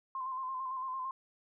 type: tone with vibrato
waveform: sine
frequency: 1043 Hz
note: C6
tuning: 6 cents flat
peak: -35 dBFS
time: 0.15-1.11 s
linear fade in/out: 2 ms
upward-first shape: square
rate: 8.9 Hz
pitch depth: 34 cents each way
effects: none